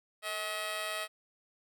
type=tone with amplitude modulation; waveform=10% pulse; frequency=639 Hz; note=D#5; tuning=46 cents sharp; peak=-23 dBFS; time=0.22-1.08 s; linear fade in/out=50 ms; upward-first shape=sine; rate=189 Hz; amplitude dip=65%; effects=none